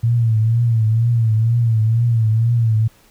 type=tone with vibrato; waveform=sine; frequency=114 Hz; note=A#2; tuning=38 cents flat; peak=-12 dBFS; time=0.03-2.88 s; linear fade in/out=10 ms; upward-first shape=triangle; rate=2.1 Hz; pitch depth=89 cents each way; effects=pink hiss -52 dBFS RMS until 3.1 s